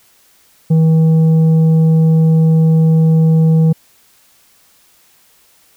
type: tone with tanh clipping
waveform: triangle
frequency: 160.6 Hz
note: E3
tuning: 45 cents flat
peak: -8 dBFS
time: 0.7-3.73 s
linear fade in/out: 10 ms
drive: 10 dB
effects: white hiss -51 dBFS RMS until 5.76 s